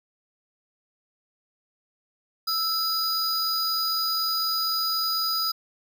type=tone pair together; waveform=square; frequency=1318.5 / 4928 Hz; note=E6 / D#8; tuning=0 / -17 cents; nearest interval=octave + major seventh; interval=2283 cents; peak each=-30 / -25 dBFS; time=2.47-5.52 s; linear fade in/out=10 ms; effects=none